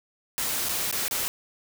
white noise with dropouts, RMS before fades -28 dBFS, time 0.38-1.28 s, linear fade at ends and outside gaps 0 ms, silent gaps 0.687-0.692 / 0.912-0.926 / 1.081-1.111 s, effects none

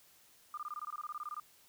sine tone bursts, 1208 Hz, D6, 48 cents sharp, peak -38 dBFS, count 16, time 0.54-1.399 s, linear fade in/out 2 ms, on 34 ms, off 21 ms, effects white hiss -64 dBFS RMS until 1.68 s

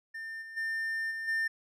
triangle tone with level steps, 1800 Hz, A6, 39 cents sharp, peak -36 / -41 / -29 / -33 / -26 dBFS, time 0.14-1.48 s, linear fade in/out 10 ms, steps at 0.41 / 0.56 / 1.1 / 1.27 s, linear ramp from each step 20 ms, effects none

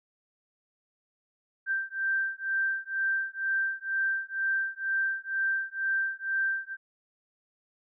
sine beating tone pair, 1568 / 1570.1 Hz, G6 / G6, 0 / +2 cents, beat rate 2.1 Hz, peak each -30 dBFS, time 1.66-6.77 s, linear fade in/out 50 ms, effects none

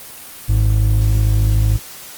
triangle tone pair together, 52.26 / 105.5 Hz, G#1 / G#2, +12 / +28 cents, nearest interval octave, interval 1216 cents, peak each -12 dBFS, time 0.48-1.78 s, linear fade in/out 20 ms, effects white hiss -35 dBFS RMS until 2.17 s + Opus 24 kbps

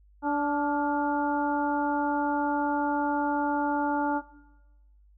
harmonic tone with a mistuned harmonic, 290.9 Hz, D4, 16 cents flat, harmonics 1 / 2 / 3 / 4 / 5, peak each -27 / -34 / -27 / -40 / -36 dBFS, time 0.22-4.22 s, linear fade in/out 50 ms, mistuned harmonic 5, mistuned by -47 cents, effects noise-tail reverb RT60 1.0 s tail -17 dB re dry + added 50 Hz sine -55 dBFS peak until 5.17 s

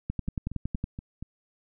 two click trains, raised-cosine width 5 ms, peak -17 / -24 dBFS, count 9 / 5, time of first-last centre 0.1-0.841 / 0.28-1.226 s, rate 10.8 / 4.23 Hz, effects none

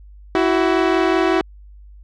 sawtooth tone pair together, 329.6 / 374.9 Hz, E4 / F#4, 0 / +23 cents, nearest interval major second, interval 223 cents, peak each -13 dBFS, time 0.35-1.41 s, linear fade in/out 0 ms, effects added 50 Hz sine -39 dBFS peak until 2.03 s + low-pass 3000 Hz 12 dB/octave

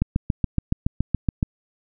click train, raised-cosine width 5 ms, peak -7 dBFS, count 11, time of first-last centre 0.02-1.428 s, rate 7.1 Hz, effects none

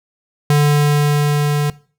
square tone with level ramp, 146.83 Hz, D3, in tune, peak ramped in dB -10 to -15 dBFS, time 0.5-1.7 s, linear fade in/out 2 ms, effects noise-tail reverb RT60 0.4 s tail -20 dB re dry

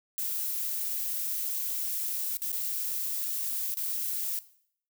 violet noise with dropouts, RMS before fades -32 dBFS, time 0.18-4.39 s, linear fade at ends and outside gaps 0 ms, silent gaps 2.37-2.419 / 2.518-2.528 / 3.741-3.771 s, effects noise-tail reverb RT60 0.6 s tail -17 dB re dry

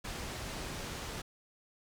pink low-pass noise, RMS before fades -41 dBFS, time 0.04-1.22 s, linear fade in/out 10 ms, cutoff 8400 Hz, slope 12 dB/octave, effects none

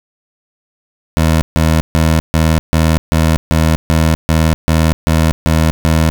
20% pulse tone bursts, 80 Hz, D#2, 49 cents sharp, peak -4 dBFS, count 13, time 1.17-6.1 s, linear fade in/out 0 ms, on 250 ms, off 140 ms, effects 7-bit

